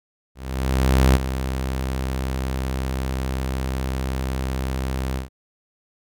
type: tone with ADSR envelope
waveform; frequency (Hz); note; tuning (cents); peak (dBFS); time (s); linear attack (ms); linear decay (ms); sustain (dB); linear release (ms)
sawtooth; 65.41; C2; 0; -8; 0.35-5.29; 800; 26; -11; 130
effects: none